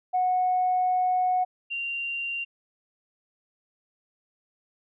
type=tone pair in turn; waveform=sine; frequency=734 / 2771 Hz; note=F#5 / F7; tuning=-14 / -14 cents; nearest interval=octave + major seventh; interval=2300 cents; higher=second; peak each=-20 / -28 dBFS; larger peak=first; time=0.13-1.45 / 1.7-2.45 s; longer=first; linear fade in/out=20 ms; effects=tanh soft clip ceiling -16 dBFS